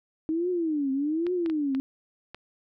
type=tone with vibrato; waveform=sine; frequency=311.1 Hz; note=D#4; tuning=in tune; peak=-24 dBFS; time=0.29-1.8 s; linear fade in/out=0 ms; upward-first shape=triangle; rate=1.2 Hz; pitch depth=290 cents each way
type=clicks; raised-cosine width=0.3 ms; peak=-24 dBFS; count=5; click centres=1.267 / 1.461 / 1.499 / 1.749 / 2.346 s
effects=none